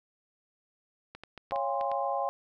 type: clicks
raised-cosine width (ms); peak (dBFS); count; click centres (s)
0.3; -27; 7; 1.15 / 1.236 / 1.377 / 1.51 / 1.56 / 1.811 / 1.916
type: chord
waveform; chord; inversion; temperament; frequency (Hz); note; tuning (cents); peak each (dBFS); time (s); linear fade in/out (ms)
sine; Db major seventh; none; equal with one note detuned; 554.4 / 698.5 / 809.8 / 1046.5; Db5 / F5 / Ab5 / C6; 0 / 0 / -44 / 0; -33 / -34 / -32 / -35; 1.52-2.29; 0
effects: none